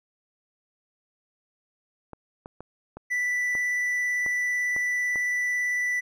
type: clicks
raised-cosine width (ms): 1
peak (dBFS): -25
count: 8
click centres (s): 2.133 / 2.459 / 2.606 / 2.97 / 3.552 / 4.263 / 4.764 / 5.158
type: tone with vibrato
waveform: triangle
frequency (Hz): 1975.5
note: B6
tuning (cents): 0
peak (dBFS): -22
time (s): 3.1-6.01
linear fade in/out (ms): 20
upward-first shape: triangle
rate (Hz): 18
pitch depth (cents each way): 9
effects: none